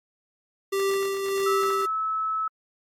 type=tone with tremolo; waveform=square; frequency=392 Hz; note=G4; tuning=in tune; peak=-22 dBFS; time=0.72-1.86 s; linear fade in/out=10 ms; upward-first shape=triangle; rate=1.6 Hz; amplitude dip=50%
type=tone; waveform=sine; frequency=1300 Hz; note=E6; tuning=24 cents flat; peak=-24 dBFS; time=1.46-2.48 s; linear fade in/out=5 ms
effects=AAC 48 kbps